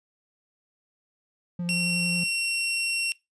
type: tone with vibrato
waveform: triangle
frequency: 174.61 Hz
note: F3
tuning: in tune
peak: -25 dBFS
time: 1.59-2.24 s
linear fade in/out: 5 ms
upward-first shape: sine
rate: 11 Hz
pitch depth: 18 cents each way
type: tone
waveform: sawtooth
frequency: 2731 Hz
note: F7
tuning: 39 cents flat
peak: -21 dBFS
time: 1.69-3.12 s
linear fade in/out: 0 ms
effects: noise-tail reverb RT60 0.2 s tail -21 dB re dry + resampled to 24000 Hz